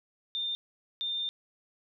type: tone bursts at uneven times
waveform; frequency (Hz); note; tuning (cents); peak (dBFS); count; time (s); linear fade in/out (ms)
sine; 3609; A7; +43; -30; 2; 0.35-0.55 / 1.01-1.29; 0
effects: none

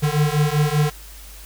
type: beating tone pair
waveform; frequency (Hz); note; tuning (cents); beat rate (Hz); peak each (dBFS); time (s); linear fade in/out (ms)
square; 146.83 / 151.93; D3 / D#3; 0 / -41; 5.1; -20; 0.02-0.91; 20
effects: added 50 Hz sine -39 dBFS peak until 1.45 s + white hiss -43 dBFS RMS until 1.45 s

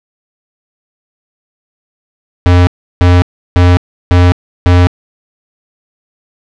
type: tone bursts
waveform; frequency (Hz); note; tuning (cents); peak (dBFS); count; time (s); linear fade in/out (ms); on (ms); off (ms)
square; 88.9; F2; +31; -4; 5; 2.46-4.87; 0; 210; 340
effects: low-pass 4000 Hz 12 dB/octave

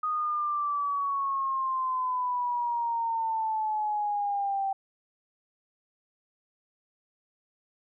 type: exponential sweep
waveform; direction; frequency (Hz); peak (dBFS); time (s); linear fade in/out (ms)
sine; down; 1245 to 776; -26; 0.03-4.73; 5
effects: none

